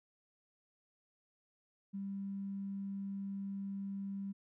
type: tone with tanh clipping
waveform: triangle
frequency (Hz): 197.1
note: G3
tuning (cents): +10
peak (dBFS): -38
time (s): 1.93-4.33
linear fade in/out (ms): 20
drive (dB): 3
effects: none